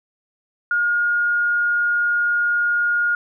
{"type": "tone", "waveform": "sine", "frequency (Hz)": 1427, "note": "F6", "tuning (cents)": 37, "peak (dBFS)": -16, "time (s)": [0.71, 3.15], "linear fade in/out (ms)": 2, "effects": []}